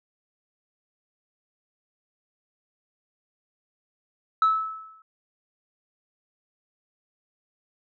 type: tone with exponential decay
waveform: sine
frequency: 1303 Hz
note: E6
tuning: 20 cents flat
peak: -13 dBFS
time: 4.42-5.02 s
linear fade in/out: 2 ms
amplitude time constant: 130 ms
effects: tanh soft clip ceiling -14 dBFS